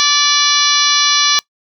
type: harmonic tone with a mistuned harmonic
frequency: 582 Hz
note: D5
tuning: 16 cents flat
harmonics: 2 / 3 / 4 / 5 / 6 / 7 / 8 / 9 / 10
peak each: -18 / -21 / -22 / -22 / -17 / -16 / -22 / -20 / -17 dBFS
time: 0-1.39 s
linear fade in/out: 0 ms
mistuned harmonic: 6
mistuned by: -18 cents
effects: noise-tail reverb RT60 0.1 s tail -22 dB re dry